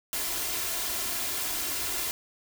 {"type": "noise with comb filter", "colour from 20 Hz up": "white", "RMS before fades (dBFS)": -31, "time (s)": [0.13, 2.11], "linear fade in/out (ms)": 0, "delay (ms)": 2.9, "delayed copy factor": 0.55, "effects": []}